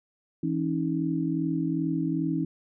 sine tone cluster, 163.6 / 275.3 / 317.8 Hz, E3 / C#4 / D#4, -13 / -12 / +37 cents, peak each -29 dBFS, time 0.43-2.45 s, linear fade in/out 5 ms, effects none

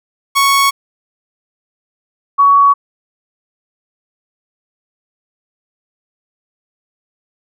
sawtooth / sine tone pair in turn, 1108.7 / 1124.2 Hz, C#6 / C#6, 0 / +24 cents, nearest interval unison, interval 24 cents, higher second, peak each -5 dBFS, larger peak neither, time 0.35-0.71 / 2.38-2.74 s, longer neither, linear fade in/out 20 ms, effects none

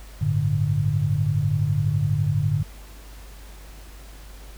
sine chord, G suspended second, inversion none, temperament equal, 98 / 110 / 146.83 Hz, G2 / A2 / D3, 0 / 0 / 0 cents, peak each -25 / -24 / -22 dBFS, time 0.21-2.63 s, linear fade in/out 10 ms, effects added 50 Hz sine -40 dBFS peak until 4.57 s + pink hiss -48 dBFS RMS until 4.57 s

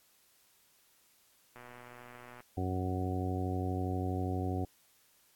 click train, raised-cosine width 0.5 ms, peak -35 dBFS, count 104, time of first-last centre 1.56-2.404 s, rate 122 Hz
harmonic tone, 92.4 Hz, F#2, 2 cents flat, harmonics 1 / 2 / 3 / 4 / 5 / 6 / 7 / 8, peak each -34 / -41 / -38 / -41 / -45 / -48 / -52 / -41 dBFS, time 2.57-4.65 s, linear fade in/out 5 ms
effects white hiss -67 dBFS RMS until 5.35 s + AAC 64 kbps

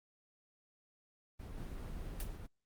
brown noise, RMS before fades -46 dBFS, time 1.39-2.47 s, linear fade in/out 10 ms
brown noise with tremolo, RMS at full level -45 dBFS, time 1.57-2.36 s, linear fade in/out 5 ms, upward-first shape triangle, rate 4.7 Hz, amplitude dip 25%
white noise with exponential decay, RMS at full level -41 dBFS, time 2.2-2.31 s, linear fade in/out 2 ms, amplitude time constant 23 ms
effects Opus 24 kbps

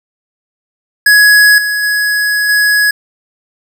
square tone with level steps, 1676 Hz, G#6, 15 cents sharp, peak -4 / -13 / -11 / -8 dBFS, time 1.06-2.91 s, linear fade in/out 5 ms, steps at 1.58 / 1.83 / 2.49 s, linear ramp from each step 2 ms, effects none

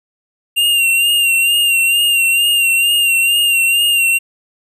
square tone with vibrato, 2779 Hz, F7, 9 cents flat, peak -11 dBFS, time 0.56-4.19 s, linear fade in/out 20 ms, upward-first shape sine, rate 2.2 Hz, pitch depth 42 cents each way, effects none

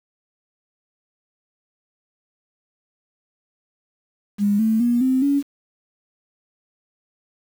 sine tone with pitch steps, 203.9 / 221.1 / 239.7 / 259.9 / 281.8 Hz, G#3 / A3 / A#3 / C4 / C#4, -32 / +9 / +48 / -11 / +29 cents, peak -15 dBFS, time 4.38-5.43 s, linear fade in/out 50 ms, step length 210 ms, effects 7-bit

